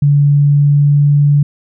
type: tone with pitch glide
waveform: sine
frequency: 143.8 to 144.72 Hz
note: D3 to D3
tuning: -36 to -25 cents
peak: -6 dBFS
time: 0.02-1.43 s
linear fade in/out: 5 ms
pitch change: +11 cents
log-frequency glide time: 0.24-1.11 s
effects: none